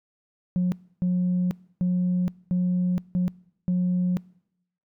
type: tone bursts at uneven times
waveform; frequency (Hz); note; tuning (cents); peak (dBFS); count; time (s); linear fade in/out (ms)
sine; 180; F#3; -47; -18; 6; 0.56-0.72 / 1.02-1.51 / 1.81-2.28 / 2.51-2.98 / 3.15-3.28 / 3.68-4.17; 0
effects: noise-tail reverb RT60 0.8 s tail -25 dB re dry + tanh soft clip ceiling -18 dBFS